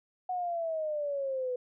sine exponential sweep, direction down, 740 to 493.9 Hz, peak -30 dBFS, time 0.29-1.56 s, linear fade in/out 5 ms, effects none

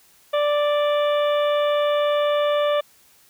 harmonic tone, 587.3 Hz, D5, in tune, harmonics 1 / 2 / 3 / 4 / 5 / 6, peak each -18 / -26 / -34 / -36 / -35 / -34 dBFS, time 0.33-2.81 s, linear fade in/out 10 ms, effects white hiss -55 dBFS RMS until 3.29 s

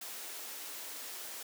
white high-pass noise, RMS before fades -44 dBFS, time 0.01-1.43 s, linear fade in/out 5 ms, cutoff 260 Hz, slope 24 dB/octave, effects none

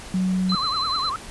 sine tone, 185.7 Hz, F#3, 7 cents sharp, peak -19 dBFS, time 0.14-0.55 s, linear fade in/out 2 ms
sine tone with tremolo, 4061 Hz, B7, 48 cents sharp, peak -23 dBFS, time 0.49-1.1 s, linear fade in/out 10 ms, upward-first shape square, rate 7.2 Hz, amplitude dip 25%
sine tone with vibrato, 1174.7 Hz, D6, in tune, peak -24 dBFS, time 0.52-1.16 s, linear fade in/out 0 ms, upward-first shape triangle, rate 9.8 Hz, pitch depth 240 cents each way
effects pink hiss -39 dBFS RMS until 1.3 s + resampled to 24000 Hz

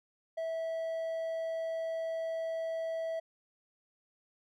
triangle tone, 653 Hz, E5, 17 cents flat, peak -31 dBFS, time 0.37-3.2 s, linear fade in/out 10 ms, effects none

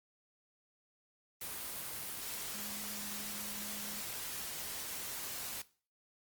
sine tone in noise, 207.7 Hz, G#3, in tune, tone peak -50 dBFS, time 2.54-4.01 s, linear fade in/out 5 ms, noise white, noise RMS -42 dBFS, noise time 1.41-5.62 s, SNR -11 dB, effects noise-tail reverb RT60 0.4 s tail -19 dB re dry + Opus 24 kbps

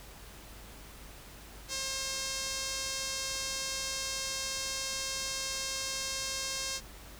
sawtooth tone with band-pass filter, 534 Hz, C5, 35 cents sharp, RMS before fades -36 dBFS, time 1.68-6.81 s, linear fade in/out 50 ms, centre 5900 Hz, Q 1.7, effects added 50 Hz sine -53 dBFS peak until 7.19 s + pink hiss -51 dBFS RMS until 7.19 s

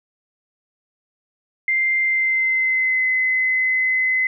sine tone with pitch glide, 2093 to 2038 Hz, C7 to C7, 0 to -46 cents, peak -16 dBFS, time 1.68-4.27 s, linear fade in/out 2 ms, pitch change -46 cents, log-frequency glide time 2-3.07 s, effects none

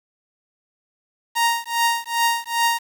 sawtooth tone with tremolo, 932.3 Hz, A#5, in tune, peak -11 dBFS, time 1.35-2.79 s, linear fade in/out 20 ms, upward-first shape triangle, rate 2.5 Hz, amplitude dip 100%, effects 7-bit

